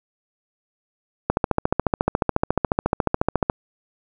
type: click train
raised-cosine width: 1 ms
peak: -3 dBFS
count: 32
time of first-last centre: 1.3-3.499 s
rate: 14.1 Hz
effects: none